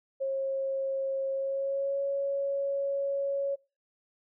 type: tone with pitch glide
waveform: sine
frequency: 540 to 555.8 Hz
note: C#5 to C#5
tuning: -45 to +4 cents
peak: -27 dBFS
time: 0.2-3.56 s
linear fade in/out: 20 ms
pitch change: +49 cents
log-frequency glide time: 1.32-2.01 s
effects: noise-tail reverb RT60 0.3 s tail -22 dB re dry